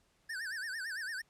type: tone with vibrato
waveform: square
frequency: 1661 Hz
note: G#6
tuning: in tune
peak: -38 dBFS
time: 0.29-1.22 s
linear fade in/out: 10 ms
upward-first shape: sine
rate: 8.9 Hz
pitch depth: 190 cents each way
effects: pink hiss -72 dBFS RMS until 1.29 s + low-pass 10000 Hz 12 dB/octave